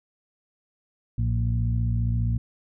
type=harmonic tone with a mistuned harmonic; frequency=58.27 Hz; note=A#1; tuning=in tune; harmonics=1 / 2 / 3 / 4; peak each=-26 / -23 / -36 / -35 dBFS; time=1.18-2.38 s; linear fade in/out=5 ms; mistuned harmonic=2; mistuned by=-50 cents; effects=none